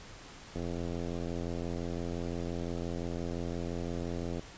click train, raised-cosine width 2 ms, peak -24 dBFS, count 330, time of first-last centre 0.56-4.394 s, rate 85.8 Hz, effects pink hiss -50 dBFS RMS until 4.57 s + resampled to 16000 Hz

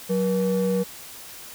triangle ring-modulated tone, 332.5 Hz, E4, 15 cents sharp, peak -14 dBFS, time 0.09-0.84 s, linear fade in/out 20 ms, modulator 147 Hz, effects tanh soft clip ceiling -13 dBFS + white hiss -41 dBFS RMS until 1.54 s

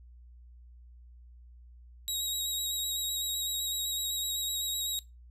20% pulse tone with vibrato, 3817 Hz, A#7, 40 cents sharp, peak -25 dBFS, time 2.08-4.99 s, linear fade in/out 0 ms, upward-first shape sine, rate 7.9 Hz, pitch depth 22 cents each way, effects noise-tail reverb RT60 0.2 s tail -18 dB re dry + added 60 Hz sine -50 dBFS peak until 5.3 s

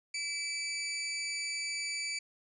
20% pulse tone with amplitude modulation, 2314 Hz, D7, 26 cents flat, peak -27 dBFS, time 0.14-2.19 s, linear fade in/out 5 ms, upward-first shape sine, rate 292 Hz, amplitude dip 45%, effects resampled to 24000 Hz

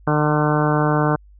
harmonic tone with a mistuned harmonic, 150.6 Hz, D3, 44 cents sharp, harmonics 1 / 2 / 3 / 4 / 5 / 6 / 7 / 8 / 9 / 10, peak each -19 / -22 / -24 / -25 / -26 / -27 / -27 / -28 / -29 / -29 dBFS, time 0.07-1.16 s, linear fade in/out 5 ms, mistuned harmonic 8, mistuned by -24 cents, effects added 50 Hz sine -44 dBFS peak until 1.39 s

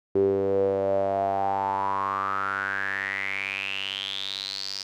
sawtooth tone with band-pass filter sweep, 97.8 Hz, G2, 4 cents flat, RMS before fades -27 dBFS, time 0.15-4.83 s, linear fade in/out 5 ms, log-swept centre 380 to 5000 Hz, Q 9, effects none

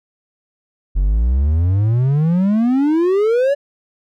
triangle exponential sweep, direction up, 44.03 to 580 Hz, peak -10 dBFS, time 0.95-3.55 s, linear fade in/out 20 ms, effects none

